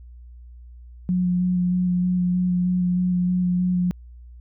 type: tone with vibrato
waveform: sine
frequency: 180 Hz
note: F#3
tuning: 47 cents flat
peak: -18 dBFS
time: 1.09-3.91 s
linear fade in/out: 0 ms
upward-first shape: square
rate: 3.2 Hz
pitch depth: 12 cents each way
effects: added 60 Hz sine -40 dBFS peak until 4.4 s